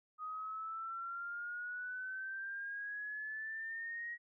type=exponential sweep; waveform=sine; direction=up; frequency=1244.5 to 1900 Hz; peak=-40 dBFS; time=0.18-4.18 s; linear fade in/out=50 ms; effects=none